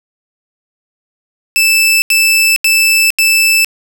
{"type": "tone bursts", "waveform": "sawtooth", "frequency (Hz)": 2637, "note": "E7", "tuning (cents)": 0, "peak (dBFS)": -4, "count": 4, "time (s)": [1.56, 3.646], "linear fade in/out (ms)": 0, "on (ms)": 460, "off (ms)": 82, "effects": []}